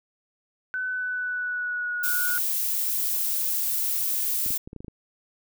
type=tone with pitch glide; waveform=sine; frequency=1509 to 1451.7 Hz; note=F#6 to F#6; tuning=+34 to -33 cents; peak=-26 dBFS; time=0.74-2.38 s; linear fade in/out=0 ms; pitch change=-67 cents; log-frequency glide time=0.86-2.02 s
type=noise; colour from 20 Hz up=violet; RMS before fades=-26 dBFS; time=2.03-4.58 s; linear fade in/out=10 ms
type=clicks; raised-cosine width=3 ms; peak=-26 dBFS; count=8; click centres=4.463 / 4.506 / 4.675 / 4.731 / 4.763 / 4.805 / 4.846 / 4.882 s
effects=none